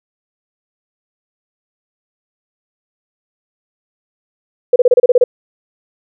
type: tone bursts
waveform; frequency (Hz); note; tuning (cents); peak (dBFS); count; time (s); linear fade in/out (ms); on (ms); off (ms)
sine; 493.9; B4; 0; -4; 9; 4.73-5.24; 5; 30; 30
effects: none